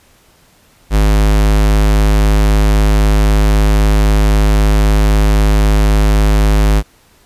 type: tone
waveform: square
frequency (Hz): 51.91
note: G#1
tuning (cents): 0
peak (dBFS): -8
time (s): 0.9-6.83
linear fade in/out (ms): 50
effects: pink hiss -49 dBFS RMS until 7.25 s + resampled to 32000 Hz